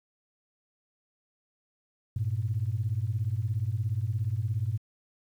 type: beating tone pair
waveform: sine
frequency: 99.8 / 116.8 Hz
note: G2 / A#2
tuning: +32 / +4 cents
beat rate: 17 Hz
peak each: -29 dBFS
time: 2.16-4.78 s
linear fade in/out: 5 ms
effects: tanh soft clip ceiling -19 dBFS + 10-bit